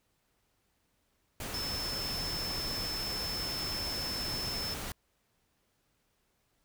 sine tone in noise, 5274 Hz, E8, in tune, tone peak -35 dBFS, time 1.54-4.74 s, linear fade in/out 2 ms, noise pink, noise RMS -39 dBFS, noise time 1.4-4.92 s, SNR +1 dB, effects pink hiss -75 dBFS RMS until 6.64 s

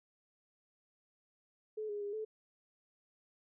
sine tone with pitch steps, 430.8 / 412.9 / 407.2 / 434.4 Hz, A4 / G#4 / G#4 / A4, -37 / -10 / -34 / -22 cents, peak -37 dBFS, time 1.77-2.25 s, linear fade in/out 10 ms, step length 120 ms, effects none

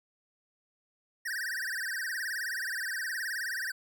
square tone with vibrato, 1700 Hz, G#6, 40 cents sharp, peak -33 dBFS, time 1.25-3.72 s, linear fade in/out 10 ms, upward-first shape sine, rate 19 Hz, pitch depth 200 cents each way, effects none

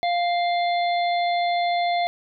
harmonic tone, 698.5 Hz, F5, in tune, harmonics 1 / 3 / 5 / 6, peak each -20 / -30 / -34 / -36 dBFS, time 0.03-2.07 s, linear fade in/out 0 ms, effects none

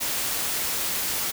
white noise, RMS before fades -27 dBFS, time 0-1.32 s, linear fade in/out 20 ms, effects none

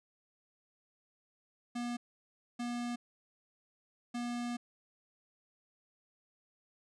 square tone bursts at uneven times, 240.5 Hz, B3, 46 cents flat, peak -36 dBFS, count 3, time 1.75-1.97 / 2.59-2.96 / 4.14-4.57 s, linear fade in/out 10 ms, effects resampled to 22050 Hz

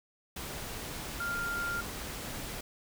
sine tone in noise, 1396.9 Hz, F6, in tune, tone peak -32 dBFS, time 1.2-1.81 s, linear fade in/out 5 ms, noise pink, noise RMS -40 dBFS, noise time 0.36-2.61 s, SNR +5 dB, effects none

